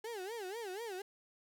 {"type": "tone with vibrato", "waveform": "35% pulse", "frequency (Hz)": 415.3, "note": "G#4", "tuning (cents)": 0, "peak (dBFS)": -39, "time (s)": [0.04, 1.02], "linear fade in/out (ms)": 5, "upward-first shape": "sine", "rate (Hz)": 4.1, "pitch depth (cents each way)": 230, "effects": []}